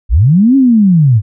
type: linear two-way sweep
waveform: sine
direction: up then down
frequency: 41.37 to 277.2 to 96.7 Hz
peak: -4 dBFS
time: 0.09-1.22 s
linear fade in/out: 50 ms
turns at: 0.56 s
effects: none